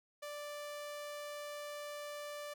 sawtooth tone, 587.3 Hz, D5, in tune, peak -39 dBFS, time 0.22-2.54 s, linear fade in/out 10 ms, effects none

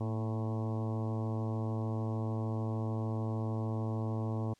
harmonic tone with a mistuned harmonic, 110 Hz, A2, in tune, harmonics 1 / 2 / 3 / 4 / 5 / 6 / 7 / 8 / 9 / 10, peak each -33 / -39 / -43 / -45 / -47 / -49 / -50 / -51 / -52 / -53 dBFS, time 0-4.54 s, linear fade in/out 10 ms, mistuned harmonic 2, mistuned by +52 cents, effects white hiss -68 dBFS RMS until 4.59 s + low-pass 7000 Hz 12 dB/octave

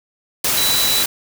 sine tone in noise, 3951 Hz, B7, in tune, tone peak -18 dBFS, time 0.57-1.03 s, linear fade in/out 5 ms, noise white, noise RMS -18 dBFS, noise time 0.44-1.06 s, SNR -3 dB, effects none

